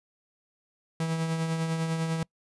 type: tone with tremolo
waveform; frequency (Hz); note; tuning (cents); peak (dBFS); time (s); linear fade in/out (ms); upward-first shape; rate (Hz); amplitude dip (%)
45% pulse; 162.7; E3; -22; -25; 1-2.23; 2; triangle; 10; 45
effects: noise-tail reverb RT60 0.1 s tail -25 dB re dry + resampled to 24000 Hz